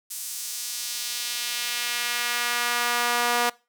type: tone with high-pass filter sweep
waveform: sawtooth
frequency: 240.4 Hz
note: B3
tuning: 46 cents flat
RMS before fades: -27 dBFS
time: 0.1-3.5 s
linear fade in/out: 10 ms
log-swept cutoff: 8300 to 760 Hz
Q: 0.97
effects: noise-tail reverb RT60 0.3 s tail -23 dB re dry